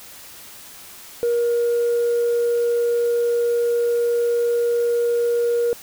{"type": "tone", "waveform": "sine", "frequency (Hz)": 474, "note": "A#4", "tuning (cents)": 29, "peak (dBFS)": -15, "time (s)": [1.23, 5.73], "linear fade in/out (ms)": 0, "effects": ["tanh soft clip ceiling -14 dBFS", "white hiss -41 dBFS RMS until 5.82 s"]}